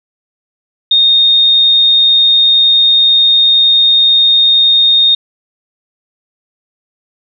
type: tone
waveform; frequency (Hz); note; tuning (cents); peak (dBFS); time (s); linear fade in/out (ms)
sine; 3689; A#7; -19; -5; 0.91-5.15; 5
effects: none